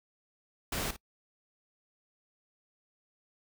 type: noise with echo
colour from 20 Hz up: pink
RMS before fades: -34 dBFS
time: 0.72-0.91 s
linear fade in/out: 5 ms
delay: 55 ms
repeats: 1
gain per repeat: -13 dB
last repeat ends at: 0.965 s
effects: noise-tail reverb RT60 0.1 s tail -25 dB re dry